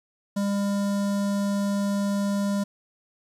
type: tone with notch filter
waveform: square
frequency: 200.8 Hz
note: G3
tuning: 42 cents sharp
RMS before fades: -25 dBFS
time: 0.36-2.64 s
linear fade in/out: 10 ms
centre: 2400 Hz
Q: 0.79
effects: low-pass 11000 Hz 12 dB/octave + 10-bit